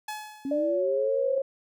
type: tone with exponential decay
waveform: sawtooth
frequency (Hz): 852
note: G#5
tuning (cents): +44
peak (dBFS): -27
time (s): 0.08-0.82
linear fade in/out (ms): 5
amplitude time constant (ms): 160
type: linear sweep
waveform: sine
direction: up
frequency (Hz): 266.9 to 523.3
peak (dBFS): -28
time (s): 0.45-1.38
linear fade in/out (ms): 2
type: tone with pitch glide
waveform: sine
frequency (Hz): 592 to 542.9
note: D5 to C#5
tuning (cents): +14 to -36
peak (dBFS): -24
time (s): 0.51-1.42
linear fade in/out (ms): 5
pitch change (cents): -150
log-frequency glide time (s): 0.64-0.88
effects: none